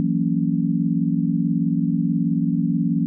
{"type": "chord", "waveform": "sine", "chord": "F# dominant seventh", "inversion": "third", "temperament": "just", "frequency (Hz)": [166.5, 185, 231.2, 277.5], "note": ["E3", "F#3", "A#3", "C#4"], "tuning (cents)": [18, 0, -14, 2], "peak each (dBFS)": [-22, -24, -23, -24], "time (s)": [0, 3.06], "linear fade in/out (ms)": 0, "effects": []}